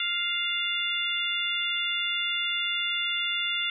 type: harmonic tone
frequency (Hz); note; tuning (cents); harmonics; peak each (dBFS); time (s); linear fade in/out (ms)
698.5; F5; 0; 2 / 3 / 4 / 5; -35 / -32 / -30 / -30; 0-3.7; 2
effects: none